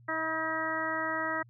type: harmonic tone with a mistuned harmonic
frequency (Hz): 318.7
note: D#4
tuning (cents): +42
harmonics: 1 / 2 / 3 / 4 / 5 / 6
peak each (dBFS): -39 / -37 / -38 / -35 / -37 / -35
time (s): 0.08-1.43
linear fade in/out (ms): 10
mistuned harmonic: 3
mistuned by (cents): +18
effects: added 119 Hz sine -54 dBFS peak until 1.49 s